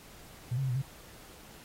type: tone with pitch steps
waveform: sine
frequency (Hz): 121.3 / 136.1 / 131.8 / 122.9 / 135.4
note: B2 / C#3 / C3 / B2 / C#3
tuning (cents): -31 / -31 / +13 / -8 / -40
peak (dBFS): -28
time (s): 0.51-0.82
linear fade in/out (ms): 10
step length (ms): 62
effects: pink hiss -53 dBFS RMS until 1.64 s + AAC 48 kbps